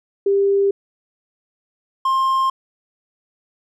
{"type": "tone pair in turn", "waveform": ["sine", "triangle"], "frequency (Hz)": [397, 1059.9], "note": ["G4", "C6"], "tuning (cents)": [22, 22], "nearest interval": "octave + perfect fourth", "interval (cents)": 1700, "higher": "second", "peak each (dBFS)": -13, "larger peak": "neither", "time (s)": [[0.26, 0.71], [2.05, 2.5]], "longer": "neither", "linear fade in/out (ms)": 5, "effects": []}